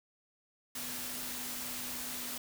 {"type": "tone in noise", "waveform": "sine", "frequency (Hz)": 247.8, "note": "B3", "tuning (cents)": 6, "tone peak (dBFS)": -50, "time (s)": [0.75, 2.38], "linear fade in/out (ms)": 5, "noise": "white", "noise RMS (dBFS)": -40, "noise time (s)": [0.75, 2.38], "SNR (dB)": -13, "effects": []}